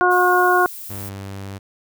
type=harmonic tone; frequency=360.6 Hz; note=F#4; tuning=45 cents flat; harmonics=1 / 2 / 3 / 4; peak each=-18 / -18 / -18 / -18 dBFS; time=0.01-0.66 s; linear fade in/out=0 ms
type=noise; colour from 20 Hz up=violet; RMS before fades=-34 dBFS; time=0.1-1.1 s; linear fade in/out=20 ms
type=tone; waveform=sawtooth; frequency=98 Hz; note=G2; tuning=in tune; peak=-26 dBFS; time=0.89-1.59 s; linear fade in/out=20 ms
effects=none